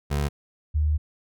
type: tone pair in turn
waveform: 25% pulse / sine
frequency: 72.2 / 75.88 Hz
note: D2 / D#2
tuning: -29 / -43 cents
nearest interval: minor second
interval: 86 cents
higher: second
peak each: -19 / -19 dBFS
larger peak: neither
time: 0.1-0.29 / 0.74-0.98 s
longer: second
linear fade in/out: 20 ms
effects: none